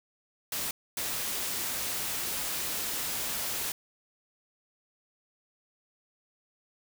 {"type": "noise bursts at uneven times", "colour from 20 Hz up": "white", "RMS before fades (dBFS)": -33, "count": 2, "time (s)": [[0.52, 0.71], [0.97, 3.72]], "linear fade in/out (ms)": 2, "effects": []}